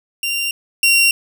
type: tone pair in turn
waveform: sawtooth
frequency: 2774 / 2752 Hz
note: F7 / F7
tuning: -12 / -26 cents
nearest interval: unison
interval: 14 cents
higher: first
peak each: -15 / -7 dBFS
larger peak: second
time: 0.23-0.51 / 0.83-1.11 s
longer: neither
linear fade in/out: 2 ms
effects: 8-bit